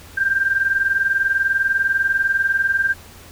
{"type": "tone pair together", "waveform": "sine", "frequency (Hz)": [1568, 1588.1], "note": ["G6", "G6"], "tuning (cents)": [0, 22], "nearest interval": "unison", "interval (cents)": 22, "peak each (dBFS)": [-21, -17], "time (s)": [0.17, 2.94], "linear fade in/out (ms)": 10, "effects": ["added 85 Hz sine -45 dBFS peak until 3.31 s", "pink hiss -43 dBFS RMS until 3.31 s"]}